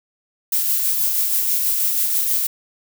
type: noise with tremolo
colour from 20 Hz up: violet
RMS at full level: -18 dBFS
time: 0.52-2.47 s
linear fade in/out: 5 ms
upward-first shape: sine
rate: 6.2 Hz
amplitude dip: 30%
effects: none